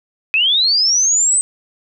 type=linear sweep; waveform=sine; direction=up; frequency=2489 to 8260 Hz; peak=-11 dBFS; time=0.34-1.41 s; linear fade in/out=0 ms; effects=none